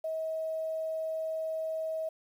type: tone with quantisation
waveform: sine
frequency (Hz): 639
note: D#5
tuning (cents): +46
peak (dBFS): -31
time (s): 0.04-2.09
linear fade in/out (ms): 5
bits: 10
effects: none